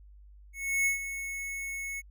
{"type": "tone with ADSR envelope", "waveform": "square", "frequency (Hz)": 2199, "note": "C#7", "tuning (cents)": -14, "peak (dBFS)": -24, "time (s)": [0.53, 2.02], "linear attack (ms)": 330, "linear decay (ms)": 120, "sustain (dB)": -11, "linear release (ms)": 31, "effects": ["added 50 Hz sine -50 dBFS peak until 2.1 s"]}